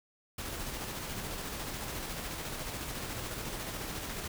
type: noise with tremolo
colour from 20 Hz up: pink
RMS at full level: -38 dBFS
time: 0.38-4.28 s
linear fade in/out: 5 ms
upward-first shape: square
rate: 14 Hz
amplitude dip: 25%
effects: none